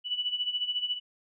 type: tone with tremolo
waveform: sine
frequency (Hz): 2960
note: F#7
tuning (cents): 0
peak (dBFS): -25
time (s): 0.04-1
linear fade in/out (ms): 50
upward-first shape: sine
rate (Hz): 14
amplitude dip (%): 75
effects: none